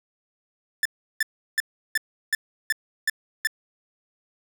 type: tone bursts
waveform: 45% pulse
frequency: 1760 Hz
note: A6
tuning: in tune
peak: -19 dBFS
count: 8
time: 0.83-3.472 s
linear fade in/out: 2 ms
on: 24 ms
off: 350 ms
effects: none